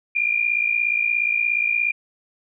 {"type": "tone pair together", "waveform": "sine", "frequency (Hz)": [2380, 2437], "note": ["D7", "D#7"], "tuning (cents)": [22, -37], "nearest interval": "unison", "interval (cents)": 41, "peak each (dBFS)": -21, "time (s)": [0.15, 1.92], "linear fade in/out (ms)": 10, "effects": []}